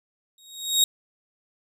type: tone with exponential growth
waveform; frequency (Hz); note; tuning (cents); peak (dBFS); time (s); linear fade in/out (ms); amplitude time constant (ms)
25% pulse; 3763; A#7; +16; -10; 0.38-0.84; 2; 98
effects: none